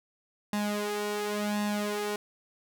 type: tone with flanger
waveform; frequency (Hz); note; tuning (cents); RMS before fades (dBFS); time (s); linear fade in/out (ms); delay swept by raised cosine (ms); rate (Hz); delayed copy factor
sawtooth; 207.7; G#3; 0; -31; 0.53-2.16; 2; 1.1 to 2.7; 0.92; +0.75
effects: none